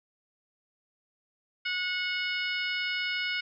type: harmonic tone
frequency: 731 Hz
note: F#5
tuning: 21 cents flat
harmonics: 2 / 3 / 4 / 5 / 6 / 7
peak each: -34 / -32 / -35 / -43 / -43 / -40 dBFS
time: 1.65-3.41 s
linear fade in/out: 10 ms
effects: none